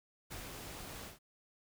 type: noise with ADSR envelope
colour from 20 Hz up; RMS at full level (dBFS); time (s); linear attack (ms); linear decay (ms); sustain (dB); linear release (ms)
pink; -45; 0.3-1.19; 21; 120; -2; 140
effects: none